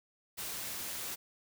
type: noise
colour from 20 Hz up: white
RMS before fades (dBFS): -40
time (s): 0.37-1.16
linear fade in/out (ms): 20
effects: none